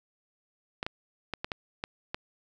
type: clicks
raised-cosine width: 0.3 ms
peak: -16 dBFS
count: 7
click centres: 0.829 / 0.865 / 1.337 / 1.445 / 1.518 / 1.839 / 2.145 s
effects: none